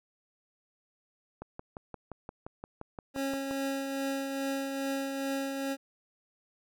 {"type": "click train", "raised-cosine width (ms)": 1, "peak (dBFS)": -26, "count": 13, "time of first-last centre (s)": [1.42, 3.511], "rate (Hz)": 5.74}
{"type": "tone with tremolo", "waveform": "25% pulse", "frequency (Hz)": 273, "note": "C#4", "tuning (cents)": -26, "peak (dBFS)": -26, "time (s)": [3.14, 5.77], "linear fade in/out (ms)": 50, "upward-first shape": "triangle", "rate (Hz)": 2.4, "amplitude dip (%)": 40}
{"effects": []}